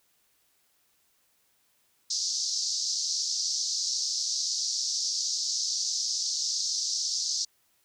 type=band-pass noise; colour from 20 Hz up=white; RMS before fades=-30 dBFS; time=2.1-7.45 s; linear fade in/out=5 ms; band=4500 to 6200 Hz; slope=48 dB/octave; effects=white hiss -69 dBFS RMS until 7.84 s